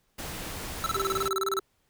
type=noise; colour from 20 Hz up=pink; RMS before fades=-37 dBFS; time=0.18-1.29 s; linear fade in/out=10 ms
type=tone bursts; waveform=square; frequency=1318.5 Hz; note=E6; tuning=in tune; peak=-26 dBFS; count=15; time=0.84-1.59 s; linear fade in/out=0 ms; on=22 ms; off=30 ms
type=tone with vibrato; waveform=sine; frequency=388.1 Hz; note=G4; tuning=17 cents flat; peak=-30 dBFS; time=0.95-1.6 s; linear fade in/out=10 ms; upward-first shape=sine; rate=4.2 Hz; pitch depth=17 cents each way
effects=pink hiss -71 dBFS RMS until 1.89 s